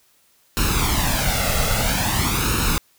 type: noise with flanger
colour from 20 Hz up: pink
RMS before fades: -20 dBFS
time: 0.57-2.78 s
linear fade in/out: 0 ms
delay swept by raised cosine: 0.74 to 1.52 ms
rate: 0.5 Hz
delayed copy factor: +0.7
effects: white hiss -59 dBFS RMS until 2.98 s